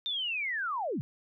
sine linear sweep, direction down, 3647 to 102.1 Hz, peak -30 dBFS, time 0.06-1.01 s, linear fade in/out 0 ms, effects none

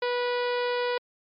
harmonic tone, 489.1 Hz, B4, 17 cents flat, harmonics 1 / 2 / 3 / 4 / 5 / 6 / 7 / 8 / 9 / 10, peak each -26 / -32 / -36 / -38 / -40 / -42 / -43 / -44 / -45 / -46 dBFS, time 0.02-0.98 s, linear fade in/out 5 ms, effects MP3 48 kbps

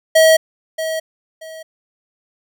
square tone with echo, 640 Hz, D#5, 49 cents sharp, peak -8 dBFS, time 0.15-0.37 s, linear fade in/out 10 ms, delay 630 ms, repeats 2, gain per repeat -12 dB, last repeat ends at 1.63 s, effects none

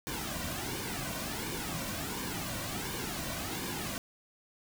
pink noise with flanger, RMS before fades -37 dBFS, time 0.07-3.98 s, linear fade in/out 0 ms, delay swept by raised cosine 1.5 to 2.39 ms, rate 1.4 Hz, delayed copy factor -0.65, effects none

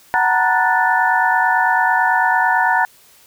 sine tone cluster, 746 / 906 / 955 / 1472 / 1760 Hz, F#5 / A#5 / A#5 / F#6 / A6, +14 / -50 / +42 / -9 / 0 cents, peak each -19 dBFS, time 0.14-2.85 s, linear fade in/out 0 ms, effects white hiss -49 dBFS RMS until 3.26 s

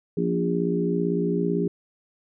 harmonic tone with a mistuned harmonic, 57.9 Hz, A#1, 11 cents flat, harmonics 3 / 4 / 5 / 6 / 7, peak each -25 / -31 / -29 / -31 / -26 dBFS, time 0.17-1.68 s, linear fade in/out 5 ms, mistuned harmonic 4, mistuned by +17 cents, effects none

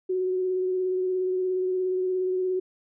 sine tone with vibrato, 370 Hz, F#4, in tune, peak -23 dBFS, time 0.09-2.6 s, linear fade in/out 10 ms, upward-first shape sine, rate 17 Hz, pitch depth 19 cents each way, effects none

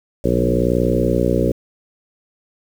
harmonic tone with a mistuned harmonic, 60.6 Hz, B1, 32 cents flat, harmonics 1 / 2 / 3 / 4 / 5 / 6 / 7 / 8 / 9, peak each -23 / -23 / -23 / -23 / -23 / -23 / -23 / -23 / -23 dBFS, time 0.24-1.52 s, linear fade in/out 5 ms, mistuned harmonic 3, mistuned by -19 cents, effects 7-bit

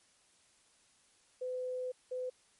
sine tone bursts at uneven times, 506 Hz, B4, 42 cents sharp, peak -35 dBFS, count 2, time 1.41-1.92 / 2.11-2.3 s, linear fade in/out 10 ms, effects white hiss -68 dBFS RMS until 2.59 s + MP3 48 kbps

